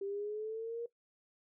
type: linear sweep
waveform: sine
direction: up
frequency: 392 to 473.3 Hz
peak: -36 dBFS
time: 0.01-0.86 s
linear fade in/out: 5 ms
effects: noise-tail reverb RT60 0.1 s tail -18 dB re dry